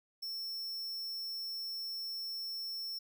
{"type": "tone with amplitude modulation", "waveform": "square", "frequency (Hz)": 5400, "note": "E8", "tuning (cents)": 41, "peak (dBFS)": -37, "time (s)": [0.22, 2.99], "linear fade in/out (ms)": 10, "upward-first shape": "sine", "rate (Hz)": 184, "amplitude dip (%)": 30, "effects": []}